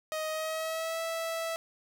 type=tone with pitch glide; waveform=sawtooth; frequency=626 to 656.7 Hz; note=D#5 to E5; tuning=+10 to -7 cents; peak=-28 dBFS; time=0.12-1.56 s; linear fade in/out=0 ms; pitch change=+83 cents; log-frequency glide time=0.3-1.01 s; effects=none